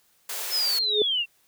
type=high-pass noise; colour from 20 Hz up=white; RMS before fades=-32 dBFS; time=0.29-0.79 s; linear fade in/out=5 ms; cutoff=380 Hz; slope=48 dB/octave
type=linear sweep; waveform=sine; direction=down; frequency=5274 to 2671 Hz; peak=-22 dBFS; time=0.5-1.26 s; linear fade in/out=50 ms
type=tone with exponential growth; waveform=sine; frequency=421 Hz; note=G#4; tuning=24 cents sharp; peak=-16 dBFS; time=0.79-1.02 s; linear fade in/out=2 ms; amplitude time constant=50 ms
effects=white hiss -64 dBFS RMS until 1.47 s